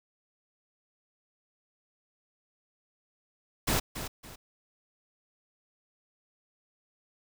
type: noise with echo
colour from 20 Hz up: pink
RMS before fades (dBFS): -27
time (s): 3.67-3.8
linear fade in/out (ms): 10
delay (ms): 280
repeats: 2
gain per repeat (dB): -10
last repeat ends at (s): 4.36
effects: none